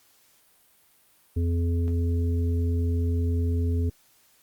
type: harmonic tone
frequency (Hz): 85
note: F2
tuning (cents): -46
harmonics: 1 / 3 / 5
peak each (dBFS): -22 / -32 / -36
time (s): 1.36-3.9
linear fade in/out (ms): 10
effects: white hiss -61 dBFS RMS until 4.42 s + Opus 48 kbps